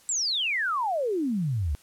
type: exponential sweep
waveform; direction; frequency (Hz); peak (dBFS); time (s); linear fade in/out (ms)
sine; down; 7902 to 66.4; -24; 0.09-1.75; 0
effects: white hiss -57 dBFS RMS until 1.82 s + low-pass 12000 Hz 12 dB/octave